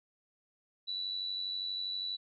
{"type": "tone with amplitude modulation", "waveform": "sine", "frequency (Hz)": 3951, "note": "B7", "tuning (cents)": 0, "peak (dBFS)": -32, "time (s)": [0.87, 2.17], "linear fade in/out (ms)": 20, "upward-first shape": "sine", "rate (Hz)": 92.4, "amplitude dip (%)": 50, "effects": []}